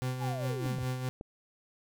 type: tone with tremolo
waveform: 40% pulse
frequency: 127.9 Hz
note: C3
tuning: 39 cents flat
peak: -29 dBFS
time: 0.02-1.09 s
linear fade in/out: 0 ms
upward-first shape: sine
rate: 4.9 Hz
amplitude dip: 50%
type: linear sweep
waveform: sine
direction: down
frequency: 867 to 54 Hz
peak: -37 dBFS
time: 0.2-0.85 s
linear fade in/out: 20 ms
type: clicks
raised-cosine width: 2 ms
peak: -28 dBFS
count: 3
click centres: 0.66 / 0.785 / 1.211 s
effects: none